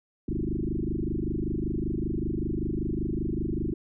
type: tone with frequency modulation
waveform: sine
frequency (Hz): 185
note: F#3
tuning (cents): 0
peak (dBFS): -26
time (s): 0.28-3.74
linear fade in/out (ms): 5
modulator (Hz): 25.2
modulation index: 7
effects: none